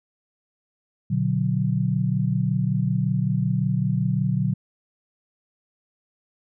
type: chord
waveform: sine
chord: B minor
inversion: none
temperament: equal with one note detuned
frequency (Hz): 121.49 / 146.83 / 185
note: B2 / D3 / F#3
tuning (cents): -28 / 0 / 0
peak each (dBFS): -24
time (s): 1.1-4.54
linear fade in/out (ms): 10
effects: none